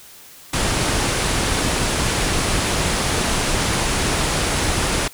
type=low-pass noise; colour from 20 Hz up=pink; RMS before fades=-20 dBFS; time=0.53-5.08 s; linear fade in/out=5 ms; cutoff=11000 Hz; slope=96 dB/octave; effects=white hiss -43 dBFS RMS until 5.13 s